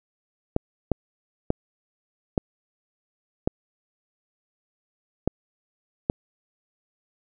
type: clicks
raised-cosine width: 2 ms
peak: -7 dBFS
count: 7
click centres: 0.564 / 0.917 / 1.504 / 2.378 / 3.475 / 5.276 / 6.099 s
effects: none